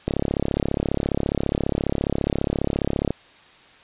click train, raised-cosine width 2 ms, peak -8 dBFS, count 106, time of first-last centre 0.08-3.106 s, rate 34.7 Hz, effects white hiss -50 dBFS RMS until 3.83 s + resampled to 8000 Hz

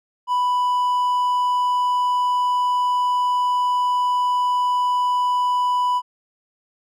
triangle tone, 990 Hz, B5, 4 cents sharp, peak -15 dBFS, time 0.27-6.02 s, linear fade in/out 50 ms, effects none

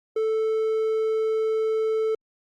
triangle tone, 440 Hz, A4, in tune, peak -19 dBFS, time 0.16-2.15 s, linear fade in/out 5 ms, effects Opus 48 kbps

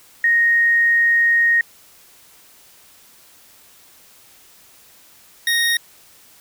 sine / 25% pulse tone pair in turn, 1864.7 / 1864.7 Hz, A#6 / A#6, 0 / 0 cents, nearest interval unison, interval 0 cents, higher neither, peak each -12 dBFS, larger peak neither, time 0.24-1.61 / 5.47-5.77 s, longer first, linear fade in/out 2 ms, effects white hiss -49 dBFS RMS until 6.4 s

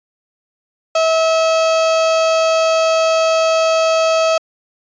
35% pulse tone, 647 Hz, E5, 32 cents flat, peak -10 dBFS, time 0.95-4.38 s, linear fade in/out 5 ms, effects resampled to 16000 Hz

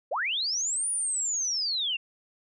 sine linear two-way sweep, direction up then down, 440 to 9700 to 2662 Hz, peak -26 dBFS, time 0.11-1.97 s, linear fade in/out 10 ms, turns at 0.9 s, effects none

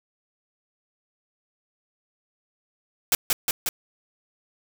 white noise with echo, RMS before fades -19 dBFS, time 3.12-3.15 s, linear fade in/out 2 ms, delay 180 ms, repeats 3, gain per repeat -2 dB, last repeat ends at 3.69 s, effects none

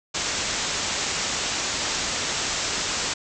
white low-pass noise, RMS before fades -27 dBFS, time 0.14-3.14 s, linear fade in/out 10 ms, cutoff 7700 Hz, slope 96 dB/octave, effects none

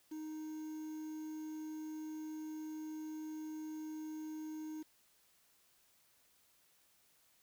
triangle tone with quantisation, 311.1 Hz, D#4, in tune, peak -40 dBFS, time 0.11-4.83 s, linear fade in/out 10 ms, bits 10, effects white hiss -71 dBFS RMS until 7.42 s

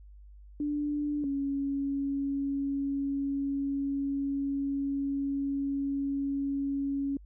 sine tone pair in turn, 293.7 / 278 Hz, D4 / C#4, 0 / +5 cents, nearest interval minor second, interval 95 cents, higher first, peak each -28 / -28 dBFS, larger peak neither, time 0.6-1.24 / 1.24-7.17 s, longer second, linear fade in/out 2 ms, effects added 50 Hz sine -48 dBFS peak until 7.25 s

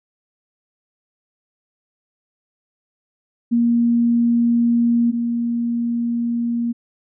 sine tone pair in turn, 235.6 / 235.6 Hz, A#3 / A#3, +19 / +19 cents, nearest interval unison, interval 0 cents, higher neither, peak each -13 / -18 dBFS, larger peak first, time 3.51-5.12 / 5.12-6.73 s, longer neither, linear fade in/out 20 ms, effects none

